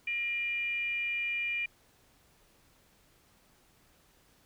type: tone with frequency modulation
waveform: sine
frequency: 2400 Hz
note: D7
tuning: 37 cents sharp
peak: -30 dBFS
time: 0.07-1.66 s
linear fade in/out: 5 ms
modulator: 522 Hz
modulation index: 0.36
effects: pink hiss -65 dBFS RMS until 4.45 s